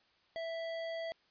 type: tone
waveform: square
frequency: 659.3 Hz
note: E5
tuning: in tune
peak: -38 dBFS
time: 0.36-1.12 s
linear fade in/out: 0 ms
effects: white hiss -70 dBFS RMS until 1.3 s + resampled to 11025 Hz